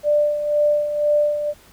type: tone with tremolo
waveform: sine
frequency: 592 Hz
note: D5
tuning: 14 cents sharp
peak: -13 dBFS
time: 0.03-1.54 s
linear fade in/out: 50 ms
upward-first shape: sine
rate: 2 Hz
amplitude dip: 60%
effects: pink hiss -50 dBFS RMS until 1.72 s